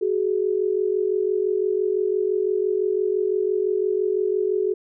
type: tone pair together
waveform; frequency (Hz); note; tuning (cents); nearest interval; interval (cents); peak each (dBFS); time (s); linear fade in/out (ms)
sine; 375 / 420.9; F#4 / G#4; +23 / +23; major second; 200; -22; 0.01-4.74; 10
effects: none